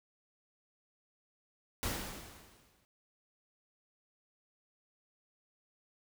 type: noise with exponential decay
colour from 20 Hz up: pink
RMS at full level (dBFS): -34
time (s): 1.83-2.85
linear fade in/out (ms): 0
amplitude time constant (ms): 220
effects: none

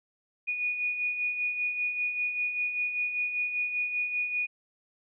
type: beating tone pair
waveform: sine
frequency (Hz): 2457 / 2462.1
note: D#7 / D#7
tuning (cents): -22 / -19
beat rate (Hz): 5.1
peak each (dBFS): -37 / -28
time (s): 0.47-4.47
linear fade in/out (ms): 20
effects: none

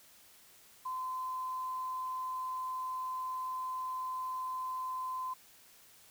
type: tone with quantisation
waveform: sine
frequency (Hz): 1027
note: C6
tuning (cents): -33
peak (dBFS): -35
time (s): 0.85-5.34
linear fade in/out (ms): 10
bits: 10
effects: white hiss -60 dBFS RMS until 6.1 s

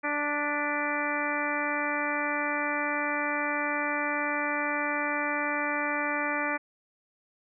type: harmonic tone with a mistuned harmonic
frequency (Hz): 293.6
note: D4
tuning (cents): 0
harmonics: 1 / 2 / 3 / 4 / 5 / 6 / 7 / 8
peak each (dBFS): -35 / -35 / -35 / -35 / -35 / -35 / -35 / -35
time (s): 0.03-6.58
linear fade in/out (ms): 20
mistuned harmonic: 7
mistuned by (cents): -44
effects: none

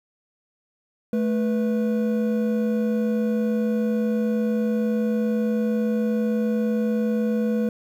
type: tone pair together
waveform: triangle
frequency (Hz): 218.3 / 490.1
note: A3 / B4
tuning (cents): -13 / -13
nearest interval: octave + major second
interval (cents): 1400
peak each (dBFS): -19 / -24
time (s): 1.13-7.69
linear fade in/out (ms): 2
effects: 9-bit

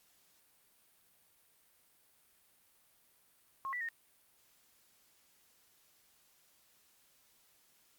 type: tone with pitch steps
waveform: sine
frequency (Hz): 1079 / 1964 / 1846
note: C#6 / B6 / A#6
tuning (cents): -47 / -10 / -17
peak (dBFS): -36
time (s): 3.65-3.887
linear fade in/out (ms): 0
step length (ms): 79
effects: white hiss -69 dBFS RMS until 7.98 s + Opus 48 kbps

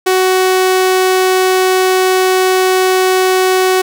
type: tone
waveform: sawtooth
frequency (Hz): 373.1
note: F#4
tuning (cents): +14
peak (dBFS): -5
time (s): 0.06-3.82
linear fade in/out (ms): 10
effects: none

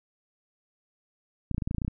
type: clicks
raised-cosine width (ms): 5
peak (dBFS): -17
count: 11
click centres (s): 1.513 / 1.546 / 1.581 / 1.622 / 1.675 / 1.711 / 1.747 / 1.783 / 1.818 / 1.848 / 1.88
effects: none

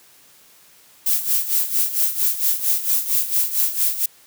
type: noise with tremolo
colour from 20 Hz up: violet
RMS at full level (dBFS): -17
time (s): 1.06-4.06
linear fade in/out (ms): 5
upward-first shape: sine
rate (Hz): 4.4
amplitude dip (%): 75
effects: white hiss -51 dBFS RMS until 4.26 s + high-pass 80 Hz 12 dB/octave

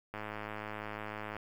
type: click train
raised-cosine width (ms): 0.5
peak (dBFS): -25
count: 131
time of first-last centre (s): 0.14-1.366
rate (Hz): 106
effects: 9-bit

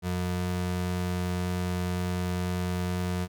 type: ring-modulated tone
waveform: square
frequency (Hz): 135.2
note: C#3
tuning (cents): -43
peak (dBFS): -25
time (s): 0.02-3.28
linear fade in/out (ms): 50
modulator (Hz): 45
effects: none

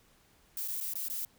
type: noise with dropouts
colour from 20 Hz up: violet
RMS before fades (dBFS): -36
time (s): 0.57-1.25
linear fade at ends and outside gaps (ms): 2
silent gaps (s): 0.678-0.682 / 0.803-0.809 / 0.937-0.954 / 1.084-1.099
effects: pink hiss -65 dBFS RMS until 1.38 s

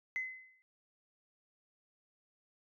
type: tone with exponential decay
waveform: sine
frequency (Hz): 2041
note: C7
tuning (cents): -44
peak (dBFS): -31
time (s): 0.16-0.62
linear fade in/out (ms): 0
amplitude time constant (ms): 100
effects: tanh soft clip ceiling -27 dBFS

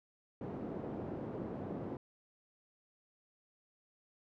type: band-pass noise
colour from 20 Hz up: pink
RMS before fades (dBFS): -42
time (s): 0.41-1.97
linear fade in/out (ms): 2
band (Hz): 170 to 480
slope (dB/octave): 12
effects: none

